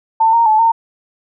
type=tone with pitch steps; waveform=sine; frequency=895 / 927 / 866 / 913 Hz; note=A5 / A#5 / A5 / A#5; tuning=+29 / -10 / -28 / -36 cents; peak=-8 dBFS; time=0.2-0.72 s; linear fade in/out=10 ms; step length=130 ms; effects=none